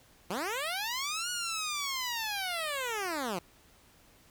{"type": "linear two-way sweep", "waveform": "10% pulse", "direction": "up then down", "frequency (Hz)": [163.9, 1463, 163.9], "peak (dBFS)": -24, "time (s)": [0.3, 3.39], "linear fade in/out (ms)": 5, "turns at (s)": 1.3, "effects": ["pink hiss -61 dBFS RMS until 4.3 s"]}